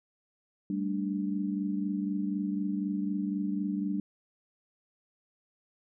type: chord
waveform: sine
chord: G suspended second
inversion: none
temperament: equal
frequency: 196 / 220 / 293.7 Hz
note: G3 / A3 / D4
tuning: 0 / 0 / 0 cents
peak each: -31 / -37 / -33 dBFS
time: 0.7-4 s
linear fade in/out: 2 ms
effects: none